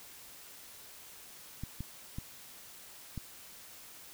clicks, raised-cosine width 5 ms, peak -26 dBFS, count 4, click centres 1.636 / 1.806 / 2.185 / 3.177 s, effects white hiss -52 dBFS RMS until 4.13 s

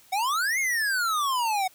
square exponential two-way sweep, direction up then down, 733 to 2194 to 733 Hz, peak -24 dBFS, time 0.12-1.68 s, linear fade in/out 10 ms, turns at 0.59 s, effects white hiss -56 dBFS RMS until 1.74 s

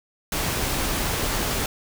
pink noise, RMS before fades -25 dBFS, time 0.32-1.66 s, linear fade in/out 2 ms, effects none

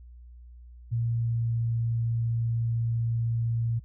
sine tone with pitch glide, 116.54 to 115.73 Hz, A#2 to A#2, 0 to -12 cents, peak -24 dBFS, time 0.91-3.8 s, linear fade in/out 20 ms, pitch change -12 cents, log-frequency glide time 1.04-1.62 s, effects added 60 Hz sine -45 dBFS peak until 3.84 s

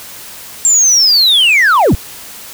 sine linear sweep, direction down, 7459 to 34.13 Hz, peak -3 dBFS, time 0.65-1.95 s, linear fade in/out 0 ms, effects tanh soft clip ceiling -5 dBFS + white hiss -31 dBFS RMS until 2.53 s

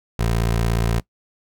20% pulse tone, 57 Hz, A#1, 38 cents flat, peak -13 dBFS, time 0.19-1 s, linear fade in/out 5 ms, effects noise-tail reverb RT60 0.1 s tail -21 dB re dry

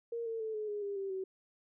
sine tone with pitch steps, 466.2 / 452.7 / 439.5 / 426.8 / 414.4 / 402.3 / 390.7 / 379.3 Hz, A#4 / A4 / A4 / G#4 / G#4 / G4 / G4 / F#4, 0 / +49 / -2 / +47 / -4 / +45 / -6 / +43 cents, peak -35 dBFS, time 0.12-1.24 s, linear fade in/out 5 ms, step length 140 ms, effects none

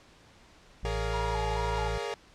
harmonic tone, 55 Hz, A1, in tune, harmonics 1 / 2 / 3, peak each -32 / -38 / -42 dBFS, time 0.83-1.98 s, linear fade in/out 5 ms
sawtooth chord, Bb minor seventh, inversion third, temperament equal with one note detuned, 415.3 / 466.2 / 568.6 / 698.5 Hz, Ab4 / Bb4 / Db5 / F5, 0 / 0 / +44 / 0 cents, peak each -32 / -32 / -36 / -38 dBFS, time 0.85-2.14 s, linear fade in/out 0 ms
sine tone with vibrato, 903 Hz, A5, 45 cents sharp, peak -33 dBFS, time 1.13-1.88 s, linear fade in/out 5 ms, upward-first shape square, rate 2.3 Hz, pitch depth 96 cents each way
effects pink hiss -57 dBFS RMS until 2.34 s + low-pass 6000 Hz 12 dB/octave

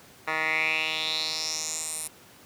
10% pulse tone with band-pass filter sweep, 157.5 Hz, D#3, 21 cents sharp, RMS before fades -29 dBFS, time 0.27-2.08 s, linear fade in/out 10 ms, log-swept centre 1600 to 10000 Hz, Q 4.8, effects pink hiss -52 dBFS RMS until 2.45 s + high-pass 100 Hz 12 dB/octave

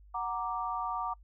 sine chord, Gb augmented, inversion none, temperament equal, 740 / 932.3 / 1174.7 Hz, Gb5 / Bb5 / D6, 0 / 0 / 0 cents, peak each -37 / -36 / -35 dBFS, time 0.14-1.14 s, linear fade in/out 10 ms, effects noise-tail reverb RT60 0.1 s tail -26 dB re dry + added 50 Hz sine -53 dBFS peak until 1.23 s

